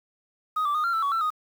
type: tone with pitch steps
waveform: sine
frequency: 1252 / 1167 / 1232 / 1379 / 1326 / 1126 / 1337 / 1243 Hz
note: D#6 / D6 / D#6 / F6 / E6 / C#6 / E6 / D#6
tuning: +10 / -11 / -17 / -22 / +10 / +27 / +24 / -2 cents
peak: -20 dBFS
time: 0.56-1.304 s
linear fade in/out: 10 ms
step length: 93 ms
effects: tanh soft clip ceiling -21 dBFS + 8-bit